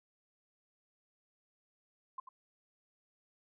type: tone with echo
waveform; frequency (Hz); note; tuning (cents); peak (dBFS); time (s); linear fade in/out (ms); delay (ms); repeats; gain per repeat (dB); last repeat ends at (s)
sine; 1046.5; C6; 0; -38; 2.18-2.2; 5; 90; 1; -10; 2.29
effects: none